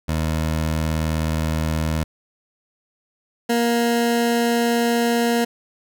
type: tone pair in turn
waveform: 20% pulse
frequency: 79.1 / 235.3 Hz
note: D#2 / A#3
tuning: +29 / +16 cents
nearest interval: octave + perfect fifth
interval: 1887 cents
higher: second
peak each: -15 / -12 dBFS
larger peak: second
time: 0.08-2.04 / 3.49-5.45 s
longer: neither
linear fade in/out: 10 ms
effects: none